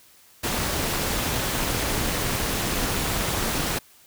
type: noise with amplitude modulation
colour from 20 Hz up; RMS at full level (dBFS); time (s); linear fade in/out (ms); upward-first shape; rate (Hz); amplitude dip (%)
pink; -23; 0.43-3.79; 10; sine; 230; 55
effects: white hiss -54 dBFS RMS until 4.06 s